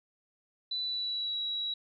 sine tone with pitch glide, 3982 to 3884 Hz, B7 to B7, +14 to -30 cents, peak -31 dBFS, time 0.71-1.74 s, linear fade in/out 5 ms, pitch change -44 cents, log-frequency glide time 0.82-1.4 s, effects none

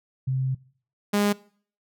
sine / sawtooth tone pair in turn, 131.4 / 205 Hz, C3 / G#3, +8 / -22 cents, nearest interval minor sixth, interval 770 cents, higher second, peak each -22 / -16 dBFS, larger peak second, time 0.27-0.55 / 1.13-1.33 s, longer first, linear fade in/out 10 ms, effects noise-tail reverb RT60 0.5 s tail -22 dB re dry

